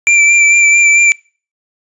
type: tone with vibrato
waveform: square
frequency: 2349 Hz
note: D7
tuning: in tune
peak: -6 dBFS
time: 0.07-1.12 s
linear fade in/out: 0 ms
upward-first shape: sine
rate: 4.5 Hz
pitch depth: 22 cents each way
effects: noise-tail reverb RT60 0.4 s tail -26 dB re dry + resampled to 22050 Hz